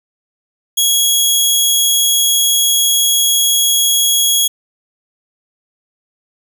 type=tone; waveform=15% pulse; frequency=3322 Hz; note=G#7; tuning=in tune; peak=-3 dBFS; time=0.77-4.48 s; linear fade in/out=10 ms; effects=none